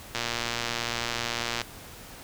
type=click train; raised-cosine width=0.2 ms; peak=-11 dBFS; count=174; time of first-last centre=0.15-1.616 s; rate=118 Hz; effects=pink hiss -45 dBFS RMS until 2.23 s